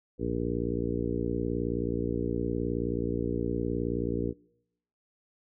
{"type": "harmonic tone with a mistuned harmonic", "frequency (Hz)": 59.1, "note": "A#1", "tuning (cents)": 24, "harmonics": [1, 2, 3, 4, 5, 6, 7, 8], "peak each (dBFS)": [-37, -37, -36, -36, -34, -37, -35, -37], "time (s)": [0.18, 4.34], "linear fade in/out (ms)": 50, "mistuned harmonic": 1, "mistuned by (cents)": 130, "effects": ["noise-tail reverb RT60 0.8 s tail -24 dB re dry"]}